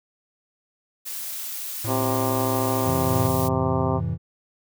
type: noise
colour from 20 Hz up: blue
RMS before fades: -32 dBFS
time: 1.05-3.49 s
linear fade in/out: 20 ms
type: tone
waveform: square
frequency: 111.2 Hz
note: A2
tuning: 19 cents sharp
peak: -28 dBFS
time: 1.84-3.28 s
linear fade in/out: 10 ms
type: harmonic tone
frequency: 130.81 Hz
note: C3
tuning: in tune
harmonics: 2 / 3 / 4 / 5 / 6 / 7 / 8 / 9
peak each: -27 / -29 / -30 / -31 / -32 / -32 / -33 / -34 dBFS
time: 1.86-4.01 s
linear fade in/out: 50 ms
type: chord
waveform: triangle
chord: F major seventh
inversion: none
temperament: equal with one note detuned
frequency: 87.31 / 109.24 / 130.81 / 164.81 Hz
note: F2 / A2 / C3 / E3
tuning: 0 / -12 / 0 / 0 cents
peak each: -27 / -27 / -28 / -26 dBFS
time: 2.84-4.18 s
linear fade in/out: 50 ms
effects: none